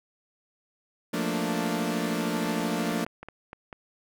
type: chord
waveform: sawtooth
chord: Bb major seventh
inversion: second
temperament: equal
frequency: 174.61 / 220 / 233.1 / 293.7 Hz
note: F3 / A3 / Bb3 / D4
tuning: 0 / 0 / 0 / 0 cents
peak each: -28 dBFS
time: 1.13-3.05 s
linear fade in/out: 10 ms
type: clicks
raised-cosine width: 0.5 ms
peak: -25 dBFS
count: 8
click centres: 2.46 / 2.605 / 2.92 / 3.065 / 3.23 / 3.286 / 3.531 / 3.728 s
effects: none